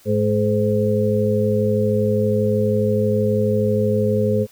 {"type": "harmonic tone with a mistuned harmonic", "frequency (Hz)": 106.4, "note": "G#2", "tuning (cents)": 42, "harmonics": [1, 2, 4, 5], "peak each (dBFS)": [-21, -21, -21, -21], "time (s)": [0.05, 4.47], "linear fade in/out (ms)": 50, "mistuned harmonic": 5, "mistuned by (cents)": -46, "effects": ["white hiss -51 dBFS RMS until 4.51 s"]}